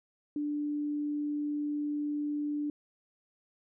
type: tone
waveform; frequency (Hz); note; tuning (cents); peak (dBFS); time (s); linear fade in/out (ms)
sine; 294.5; D4; +5; -30; 0.36-2.7; 2
effects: none